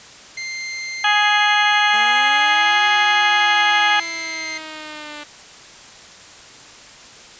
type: tone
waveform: sawtooth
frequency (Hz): 2093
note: C7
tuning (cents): 0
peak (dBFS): -22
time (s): 0.37-4.58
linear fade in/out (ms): 5
type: harmonic tone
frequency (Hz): 416.2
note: G#4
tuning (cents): +4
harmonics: 2 / 3 / 4 / 5 / 6 / 7 / 8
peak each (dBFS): -18 / -23 / -18 / -25 / -24 / -24 / -23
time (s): 1.04-4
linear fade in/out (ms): 5
type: linear two-way sweep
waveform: 5% pulse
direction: up then down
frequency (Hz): 212.8 to 369.9 to 294.8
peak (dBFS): -20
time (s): 1.93-5.24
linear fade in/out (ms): 10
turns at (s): 2.86
effects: white hiss -41 dBFS RMS until 7.39 s + resampled to 16000 Hz